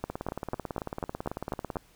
two click trains, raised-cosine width 1 ms, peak -16 / -19 dBFS, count 8 / 31, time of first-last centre 0.04-1.768 / 0.1-1.757 s, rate 4.05 / 18.1 Hz, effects pink hiss -61 dBFS RMS until 1.95 s

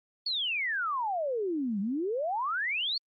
sine exponential two-way sweep, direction down then up, 4524 to 190.5 to 4524 Hz, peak -28 dBFS, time 0.26-2.98 s, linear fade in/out 5 ms, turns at 1.8 s, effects Opus 48 kbps

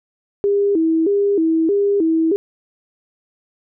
sine tone with vibrato, 361.4 Hz, F#4, 41 cents flat, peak -13 dBFS, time 0.44-2.36 s, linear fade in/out 0 ms, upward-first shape square, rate 1.6 Hz, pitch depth 190 cents each way, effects none

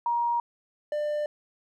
sine / triangle tone pair in turn, 946 / 595.9 Hz, A#5 / D5, +25 / +25 cents, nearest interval minor sixth, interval 800 cents, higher first, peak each -23 / -24 dBFS, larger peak first, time 0.06-0.4 / 0.92-1.26 s, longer neither, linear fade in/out 2 ms, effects none

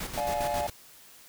pink noise with tremolo, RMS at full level -35 dBFS, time 0-0.7 s, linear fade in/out 5 ms, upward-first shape square, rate 7.4 Hz, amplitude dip 55%
triangle chord, D diminished, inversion none, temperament just, 587.3 / 704.8 / 845.8 Hz, D5 / F5 / Ab5, 0 / +16 / +31 cents, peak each -30 dBFS, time 0.17-0.67 s, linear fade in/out 5 ms
effects white hiss -53 dBFS RMS until 1.28 s

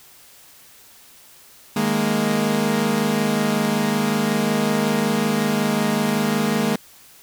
sawtooth chord, D# suspended fourth, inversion none, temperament equal, 155.56 / 207.7 / 233.1 Hz, D#3 / G#3 / A#3, 0 / 0 / 0 cents, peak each -23 / -17 / -18 dBFS, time 1.76-6.76 s, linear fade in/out 5 ms, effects white hiss -48 dBFS RMS until 7.22 s

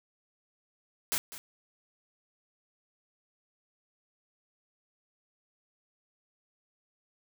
white noise with echo, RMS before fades -30 dBFS, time 1.12-1.18 s, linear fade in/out 0 ms, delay 200 ms, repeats 1, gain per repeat -14 dB, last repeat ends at 1.38 s, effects none

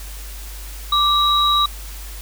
sine tone pair together, 1174.7 / 3848 Hz, D6 / B7, 0 / -46 cents, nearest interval octave + major sixth, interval 2054 cents, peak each -16 dBFS, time 0.92-1.66 s, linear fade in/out 5 ms, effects added 50 Hz sine -31 dBFS peak until 2.21 s + white hiss -38 dBFS RMS until 2.21 s

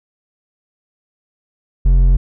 sine tone with hard clipping, 44.8 Hz, F1, 45 cents sharp, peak -9 dBFS, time 1.85-2.17 s, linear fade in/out 10 ms, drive 6 dB, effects none

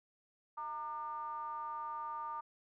triangle ring-modulated tone, 140 Hz, C#3, 18 cents sharp, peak -34 dBFS, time 0.57-2.41 s, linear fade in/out 10 ms, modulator 1060 Hz, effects none

